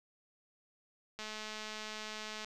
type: click train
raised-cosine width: 0.2 ms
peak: -26 dBFS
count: 271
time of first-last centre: 1.19-2.446 s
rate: 215 Hz
effects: none